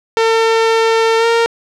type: tone with pitch glide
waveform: sawtooth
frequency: 451.4 to 462.2 Hz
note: A4 to A#4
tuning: +44 to -15 cents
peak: -6 dBFS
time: 0.17-1.46 s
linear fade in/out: 0 ms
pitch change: +41 cents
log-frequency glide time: 1.18-1.26 s
effects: low-pass 5000 Hz 12 dB/octave + 8-bit